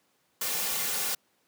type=noise with comb filter; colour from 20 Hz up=white; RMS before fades=-30 dBFS; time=0.41-1.15 s; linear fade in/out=5 ms; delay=3.1 ms; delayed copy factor=-0.65; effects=pink hiss -70 dBFS RMS until 1.47 s + high-pass 200 Hz 12 dB/octave